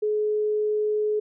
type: tone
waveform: sine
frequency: 424.1 Hz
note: G#4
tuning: 36 cents sharp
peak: -21 dBFS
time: 0.02-1.2 s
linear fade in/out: 10 ms
effects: none